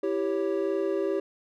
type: chord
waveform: triangle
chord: C# diminished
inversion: first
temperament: equal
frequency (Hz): 329.6 / 392 / 554.4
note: E4 / G4 / C#5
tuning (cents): 0 / 0 / 0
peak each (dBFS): -29 / -25 / -30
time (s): 0.03-1.2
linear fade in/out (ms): 5
effects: none